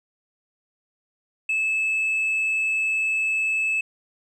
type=tone with tanh clipping; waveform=sine; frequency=2609 Hz; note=E7; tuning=18 cents flat; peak=-21 dBFS; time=1.49-3.81 s; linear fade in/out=5 ms; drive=1 dB; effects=none